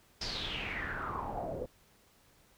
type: noise with low-pass filter sweep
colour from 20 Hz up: pink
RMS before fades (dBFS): -38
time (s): 0.21-1.66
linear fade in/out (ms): 5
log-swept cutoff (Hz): 5200 to 470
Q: 6.9
effects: pink hiss -65 dBFS RMS until 2.57 s